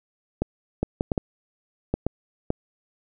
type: clicks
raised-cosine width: 2 ms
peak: -9 dBFS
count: 8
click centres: 0.42 / 0.83 / 1.009 / 1.118 / 1.178 / 1.94 / 2.066 / 2.504 s
effects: none